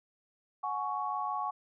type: tone cluster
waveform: sine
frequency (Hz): 735 / 841 / 1113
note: F#5 / G#5 / C#6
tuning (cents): -12 / +22 / +7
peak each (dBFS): -38 / -36 / -34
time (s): 0.63-1.51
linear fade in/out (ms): 10
effects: none